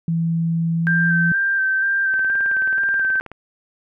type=tone with pitch glide; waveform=sine; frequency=165.7 to 168.5 Hz; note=E3 to E3; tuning=+9 to +38 cents; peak=-17 dBFS; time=0.08-1.32 s; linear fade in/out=2 ms; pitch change=+29 cents; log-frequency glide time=0.74-1.12 s
type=tone with vibrato; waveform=sine; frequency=1568 Hz; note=G6; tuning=in tune; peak=-16 dBFS; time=0.87-3.2 s; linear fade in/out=0 ms; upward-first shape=square; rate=2.1 Hz; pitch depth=19 cents each way
type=click train; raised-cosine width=0.5 ms; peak=-21 dBFS; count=23; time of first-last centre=2.14-3.316 s; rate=18.7 Hz
effects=none